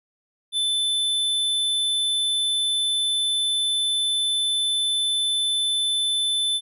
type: tone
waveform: square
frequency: 3520 Hz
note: A7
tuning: in tune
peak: -21 dBFS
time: 0.52-6.61 s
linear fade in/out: 50 ms
effects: resampled to 32000 Hz